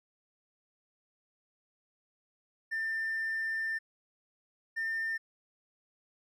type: tone pair in turn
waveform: triangle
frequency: 1792 / 1803.4 Hz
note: A6 / A6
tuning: +31 / +42 cents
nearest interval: unison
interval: 11 cents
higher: second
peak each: -28 dBFS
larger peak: neither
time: 2.71-3.79 / 4.76-5.18 s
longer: first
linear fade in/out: 20 ms
effects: tanh soft clip ceiling -27 dBFS